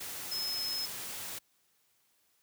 sine tone in noise, 5170 Hz, E8, 34 cents flat, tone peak -33 dBFS, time 0.31-0.86 s, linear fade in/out 10 ms, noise white, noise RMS -41 dBFS, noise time 0-1.39 s, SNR +5 dB, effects white hiss -72 dBFS RMS until 2.42 s + high-pass 60 Hz 12 dB/octave

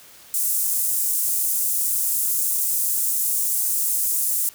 pink high-pass noise, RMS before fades -22 dBFS, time 0.34-4.49 s, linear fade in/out 0 ms, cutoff 8300 Hz, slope 24 dB/octave, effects white hiss -47 dBFS RMS until 4.54 s

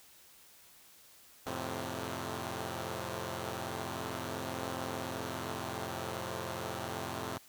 5% pulse chord, F major, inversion none, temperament equal, 87.31 / 110 / 130.81 Hz, F2 / A2 / C3, 0 / 0 / 0 cents, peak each -30 dBFS, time 1.46-7.38 s, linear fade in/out 5 ms, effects white hiss -59 dBFS RMS until 7.48 s

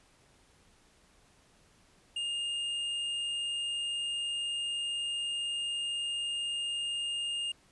triangle tone with hard clipping, 2826 Hz, F7, 20 cents sharp, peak -33 dBFS, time 2.16-7.52 s, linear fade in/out 5 ms, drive 9 dB, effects pink hiss -64 dBFS RMS until 7.71 s + resampled to 24000 Hz

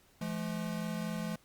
square tone pair together, 170.17 / 214.4 Hz, F3 / A3, -45 / -45 cents, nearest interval major third, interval 400 cents, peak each -38 / -38 dBFS, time 0.21-1.36 s, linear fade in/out 5 ms, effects pink hiss -65 dBFS RMS until 1.44 s + Opus 48 kbps

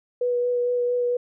sine tone with vibrato, 488.6 Hz, B4, 19 cents flat, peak -20 dBFS, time 0.21-1.17 s, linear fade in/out 5 ms, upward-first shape sine, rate 4.4 Hz, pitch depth 12 cents each way, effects none

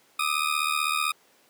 20% pulse ring-modulated tone, 1236 Hz, D#6, 12 cents flat, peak -16 dBFS, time 0.19-1.12 s, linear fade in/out 5 ms, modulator 37.9 Hz, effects pink hiss -60 dBFS RMS until 1.49 s + high-pass 300 Hz 12 dB/octave

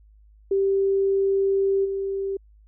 sine tone with level steps, 391.1 Hz, G4, 4 cents flat, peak -18 / -24 dBFS, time 0.51-2.37 s, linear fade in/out 5 ms, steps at 1.84 s, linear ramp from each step 20 ms, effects added 52 Hz sine -50 dBFS peak until 2.67 s

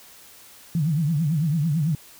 sine tone with vibrato, 155.56 Hz, D#3, in tune, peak -19 dBFS, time 0.75-1.95 s, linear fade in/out 2 ms, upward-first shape triangle, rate 9 Hz, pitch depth 210 cents each way, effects white hiss -48 dBFS RMS until 2.19 s

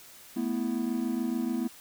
triangle chord, A suspended second, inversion none, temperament equal, 220 / 246.9 / 329.6 Hz, A3 / B3 / E4, 0 / 0 / 0 cents, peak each -31 / -28 / -32 dBFS, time 0.36-1.68 s, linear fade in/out 10 ms, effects white hiss -51 dBFS RMS until 1.8 s

